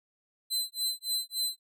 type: tone with tremolo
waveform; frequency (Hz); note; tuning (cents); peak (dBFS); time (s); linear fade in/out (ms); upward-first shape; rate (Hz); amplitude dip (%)
sawtooth; 4053; B7; +44; -24; 0.5-1.59; 20; sine; 3.5; 100
effects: none